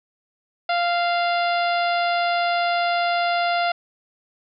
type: harmonic tone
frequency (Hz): 695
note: F5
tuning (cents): -9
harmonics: 1 / 2 / 3 / 4 / 5 / 6 / 7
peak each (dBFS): -20 / -26 / -30 / -32 / -34 / -36 / -37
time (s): 0.69-3.72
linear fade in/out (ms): 5
effects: none